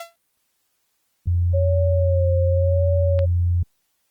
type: tone with exponential decay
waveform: sawtooth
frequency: 676 Hz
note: E5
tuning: 43 cents sharp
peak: -25 dBFS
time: 0-0.16 s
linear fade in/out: 5 ms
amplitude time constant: 34 ms
type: tone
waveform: sine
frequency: 87.31 Hz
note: F2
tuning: in tune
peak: -16 dBFS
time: 1.27-3.63 s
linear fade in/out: 5 ms
type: tone with vibrato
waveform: sine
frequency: 550 Hz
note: C#5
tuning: 14 cents flat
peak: -21 dBFS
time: 1.53-3.26 s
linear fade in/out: 20 ms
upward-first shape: sine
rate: 0.88 Hz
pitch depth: 51 cents each way
type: click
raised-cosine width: 0.3 ms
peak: -18 dBFS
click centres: 3.191 s
effects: white hiss -70 dBFS RMS until 4.1 s + Opus 24 kbps